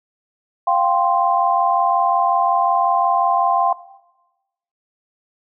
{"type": "chord", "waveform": "sine", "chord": "F suspended second", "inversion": "none", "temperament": "equal", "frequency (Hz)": [698.5, 784, 1046.5], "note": ["F5", "G5", "C6"], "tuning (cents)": [0, 0, 0], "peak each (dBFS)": -18, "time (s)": [0.67, 3.73], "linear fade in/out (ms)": 5, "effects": ["noise-tail reverb RT60 1.0 s tail -17 dB re dry"]}